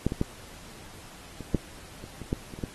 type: clicks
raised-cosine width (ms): 3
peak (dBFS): -10 / -17 / -11 / -25 / -7 / -27 / -25 / -12 / -25 / -27 / -16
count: 11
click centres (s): 0.066 / 0.121 / 0.214 / 1.407 / 1.547 / 2.04 / 2.217 / 2.329 / 2.538 / 2.589 / 2.638
effects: pink hiss -48 dBFS RMS until 2.74 s + AAC 32 kbps